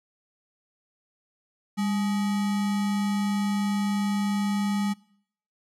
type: tone with sample-and-hold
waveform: sine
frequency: 201.5 Hz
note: G3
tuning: 48 cents sharp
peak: -23 dBFS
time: 1.77-4.94 s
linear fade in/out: 20 ms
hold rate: 1050 Hz
effects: noise-tail reverb RT60 0.7 s tail -24 dB re dry + low-pass 11000 Hz 12 dB/octave